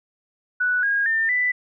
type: tone with pitch steps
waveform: sine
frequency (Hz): 1480 / 1632.7 / 1801.2 / 1987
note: F#6 / G#6 / A6 / B6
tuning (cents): 0 / -30 / +40 / +10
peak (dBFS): -18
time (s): 0.6-1.52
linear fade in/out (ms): 10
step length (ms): 230
effects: none